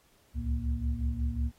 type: tone cluster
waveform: sine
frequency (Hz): 66.2 / 71.7 / 111.7 / 235.5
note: C2 / D2 / A2 / A#3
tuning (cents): +21 / -41 / +27 / +18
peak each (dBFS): -31 / -32 / -38 / -38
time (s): 0.34-1.52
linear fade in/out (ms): 50
effects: pink hiss -65 dBFS RMS until 1.58 s + AAC 48 kbps

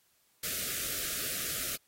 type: band-stop noise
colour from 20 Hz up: white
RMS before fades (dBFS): -35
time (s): 0.43-1.76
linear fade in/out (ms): 5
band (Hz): 680 to 1200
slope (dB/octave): 96
effects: white hiss -70 dBFS RMS until 1.87 s + AAC 48 kbps

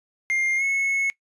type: tone with pitch glide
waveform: triangle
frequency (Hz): 2114 to 2191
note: C7 to C#7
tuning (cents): +17 to -21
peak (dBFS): -19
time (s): 0.3-1.1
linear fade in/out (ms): 0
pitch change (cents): +62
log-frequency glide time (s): 0.57-0.63
effects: noise-tail reverb RT60 0.1 s tail -20 dB re dry + resampled to 24000 Hz

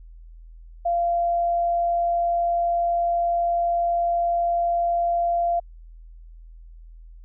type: tone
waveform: sine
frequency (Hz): 689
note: F5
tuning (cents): -24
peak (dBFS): -19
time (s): 0.85-5.6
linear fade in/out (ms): 10
effects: added 41 Hz sine -41 dBFS peak until 7.24 s

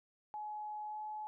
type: tone with pitch glide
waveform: sine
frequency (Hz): 846 to 852.9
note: G#5 to G#5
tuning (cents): +32 to +46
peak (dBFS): -40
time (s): 0.34-1.27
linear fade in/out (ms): 0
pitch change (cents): +14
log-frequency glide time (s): 0.86-0.98
effects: none

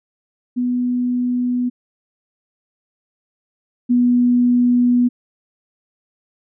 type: tone pair in turn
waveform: sine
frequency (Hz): 246.9 / 244.6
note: B3 / B3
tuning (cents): 0 / -16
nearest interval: unison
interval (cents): 16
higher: first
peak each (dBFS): -16 / -11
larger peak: second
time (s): 0.56-1.7 / 3.89-5.09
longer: second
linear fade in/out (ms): 20
effects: none

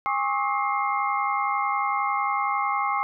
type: tone cluster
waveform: sine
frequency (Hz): 814 / 1087 / 1158 / 1282 / 2115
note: G#5 / C#6 / D6 / E6 / C7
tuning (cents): -35 / -34 / -25 / -49 / +18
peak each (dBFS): -27 / -26 / -34 / -30 / -31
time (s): 0.06-3.03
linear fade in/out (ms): 0
effects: none

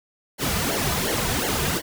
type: noise with flanger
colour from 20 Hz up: pink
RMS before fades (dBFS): -24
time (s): 0.38-1.82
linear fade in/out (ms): 50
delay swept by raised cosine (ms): 0.79 to 3.69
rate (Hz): 2.8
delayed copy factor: -0.85
effects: none

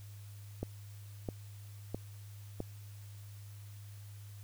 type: click train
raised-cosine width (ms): 2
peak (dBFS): -23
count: 4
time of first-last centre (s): 0.63-2.604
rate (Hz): 1.52
effects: added 102 Hz sine -47 dBFS peak until 4.43 s + white hiss -61 dBFS RMS until 4.43 s

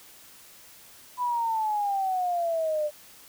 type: exponential sweep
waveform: sine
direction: down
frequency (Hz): 1000 to 590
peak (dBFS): -24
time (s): 1.17-2.91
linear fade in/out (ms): 50
effects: white hiss -51 dBFS RMS until 3.28 s

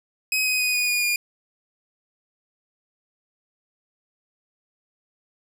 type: tone with pitch steps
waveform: sawtooth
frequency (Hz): 2532 / 2510 / 2489 / 2467 / 2446 / 2425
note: D#7 / D#7 / D#7 / D#7 / D#7 / D#7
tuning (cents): +30 / +15 / 0 / -15 / -30 / -45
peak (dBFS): -17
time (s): 0.32-1.16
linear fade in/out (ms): 2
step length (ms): 140
effects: none

